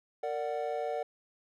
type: chord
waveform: triangle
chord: Bb augmented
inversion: none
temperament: equal with one note detuned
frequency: 460.5 / 587.3 / 740 Hz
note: Bb4 / D5 / F#5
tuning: -21 / 0 / 0 cents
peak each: -34 dBFS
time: 0.23-1.03 s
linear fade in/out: 5 ms
effects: none